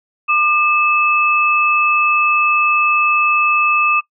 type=tone pair together; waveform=sine; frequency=1200 / 2605 Hz; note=D6 / E7; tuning=+37 / -21 cents; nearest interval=octave + minor second; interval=1342 cents; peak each=-14 dBFS; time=0.28-4.01 s; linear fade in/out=20 ms; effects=noise-tail reverb RT60 0.1 s tail -21 dB re dry